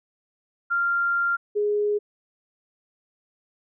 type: tone pair in turn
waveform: sine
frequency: 1390 / 415.4 Hz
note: F6 / G#4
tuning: -9 / 0 cents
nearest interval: octave + major sixth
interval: 2091 cents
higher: first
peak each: -20 dBFS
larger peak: neither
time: 0.7-1.37 / 1.55-1.99 s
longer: first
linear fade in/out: 20 ms
effects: none